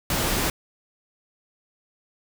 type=noise; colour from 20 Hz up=pink; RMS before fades=-24 dBFS; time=0.1-0.5 s; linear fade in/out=2 ms; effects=none